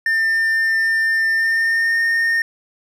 triangle tone with pitch glide, 1799 to 1831.5 Hz, A6 to A#6, +38 to -31 cents, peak -13 dBFS, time 0.06-2.42 s, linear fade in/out 2 ms, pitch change +31 cents, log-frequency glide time 1.3-1.99 s, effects none

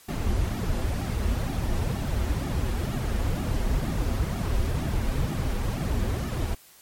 brown noise with flanger, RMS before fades -26 dBFS, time 0.08-6.55 s, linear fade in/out 10 ms, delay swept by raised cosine 1.9 to 6.9 ms, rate 2.1 Hz, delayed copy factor -0.8, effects white hiss -53 dBFS RMS until 6.81 s + MP3 64 kbps

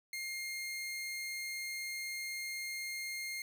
sawtooth tone, 2124 Hz, C7, 25 cents sharp, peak -35 dBFS, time 0.13-3.42 s, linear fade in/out 2 ms, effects none

